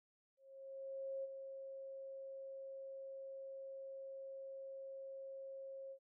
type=tone with ADSR envelope; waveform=sine; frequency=540 Hz; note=C#5; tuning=45 cents flat; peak=-40 dBFS; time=0.37-5.99 s; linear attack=870 ms; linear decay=25 ms; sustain=-7 dB; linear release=76 ms; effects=none